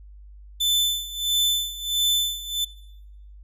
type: tone with tremolo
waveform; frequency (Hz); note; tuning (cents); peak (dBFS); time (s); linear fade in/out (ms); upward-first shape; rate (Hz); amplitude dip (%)
40% pulse; 3520; A7; 0; -16; 0.6-2.65; 10; sine; 1.5; 80
effects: noise-tail reverb RT60 0.9 s tail -21 dB re dry + added 50 Hz sine -42 dBFS peak until 3.43 s